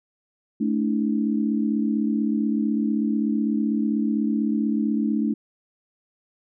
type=tone cluster; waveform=sine; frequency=218.1 / 286.7 / 322.6 Hz; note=A3 / D4 / E4; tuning=-15 / -42 / -37 cents; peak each=-22 / -25 / -29 dBFS; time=0.6-5.34 s; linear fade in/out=10 ms; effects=none